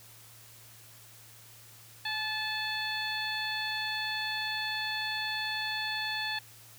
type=harmonic tone with a mistuned harmonic; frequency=870 Hz; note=A5; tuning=20 cents flat; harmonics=1 / 2 / 3 / 4 / 5; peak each=-39 / -35 / -39 / -38 / -38 dBFS; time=2.05-6.39 s; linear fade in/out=5 ms; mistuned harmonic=1; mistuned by=-23 cents; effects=added 113 Hz sine -58 dBFS peak until 6.78 s + white hiss -54 dBFS RMS until 6.78 s